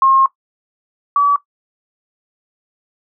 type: tone pair in turn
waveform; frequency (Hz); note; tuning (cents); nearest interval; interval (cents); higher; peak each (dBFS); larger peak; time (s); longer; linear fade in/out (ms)
sine; 1072 / 1144.8; C6 / D6; +42 / -45; minor second; 113; second; -8 / -9; first; 0.02-0.26 / 1.16-1.36; first; 2
effects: noise-tail reverb RT60 0.1 s tail -17 dB re dry